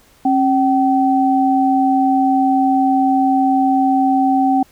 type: tone pair together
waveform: sine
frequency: 270 / 765.9 Hz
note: C#4 / G5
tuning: -45 / -40 cents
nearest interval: octave + tritone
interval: 1805 cents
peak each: -14 dBFS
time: 0.25-4.63 s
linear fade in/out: 5 ms
effects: pink hiss -51 dBFS RMS until 4.71 s